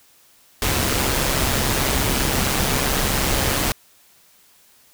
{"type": "noise with amplitude modulation", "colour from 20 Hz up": "pink", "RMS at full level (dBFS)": -18, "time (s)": [0.62, 3.72], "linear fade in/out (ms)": 2, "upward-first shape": "sine", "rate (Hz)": 135, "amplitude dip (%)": 50, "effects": ["white hiss -54 dBFS RMS until 4.93 s"]}